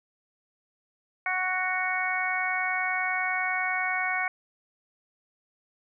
harmonic tone, 370 Hz, F#4, in tune, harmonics 2 / 3 / 4 / 5 / 6, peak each -32 / -35 / -32 / -33 / -29 dBFS, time 1.26-4.28 s, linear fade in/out 2 ms, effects none

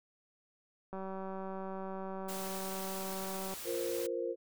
click train, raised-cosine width 1 ms, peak -29 dBFS, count 499, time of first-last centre 0.93-3.537 s, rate 191 Hz
white noise, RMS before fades -44 dBFS, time 2.28-4.07 s, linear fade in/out 10 ms
sine chord, F suspended fourth, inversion none, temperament just, 349.2 / 465.6 / 523.8 Hz, F4 / Bb4 / C5, 0 / -2 / +2 cents, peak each -38 / -37 / -38 dBFS, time 3.64-4.36 s, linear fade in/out 50 ms
effects none

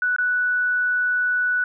sine tone with dropouts, 1480 Hz, F#6, in tune, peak -18 dBFS, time 0.02-1.64 s, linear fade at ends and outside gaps 2 ms, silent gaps 0.163-0.184 s, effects none

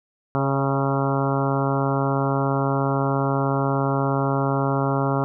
harmonic tone with a mistuned harmonic, 136.9 Hz, C#3, 21 cents flat, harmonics 1 / 2 / 3 / 4 / 5 / 6 / 7 / 8 / 9 / 10, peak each -23 / -26 / -28 / -29 / -30 / -31 / -31 / -32 / -33 / -33 dBFS, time 0.35-5.24 s, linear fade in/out 0 ms, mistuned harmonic 4, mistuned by +19 cents, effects none

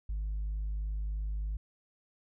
triangle tone with tanh clipping, 51.6 Hz, G#1, 10 cents flat, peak -32 dBFS, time 0.09-1.57 s, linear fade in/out 5 ms, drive 6 dB, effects none

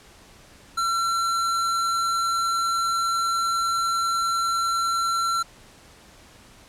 square tone, 1355 Hz, E6, 47 cents sharp, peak -22 dBFS, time 0.77-5.43 s, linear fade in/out 10 ms, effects pink hiss -50 dBFS RMS until 6.68 s + low-pass 10000 Hz 12 dB/octave

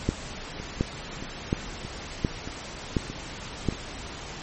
two click trains, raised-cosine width 3 ms, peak -9 / -22 dBFS, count 6 / 6, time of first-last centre 0.09-3.687 / 0.6-3.725 s, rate 1.39 / 1.6 Hz, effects pink hiss -38 dBFS RMS until 4.42 s + MP3 32 kbps

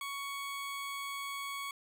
20% pulse tone, 1115 Hz, C#6, 10 cents sharp, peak -33 dBFS, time 0.01-1.71 s, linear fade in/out 2 ms, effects none

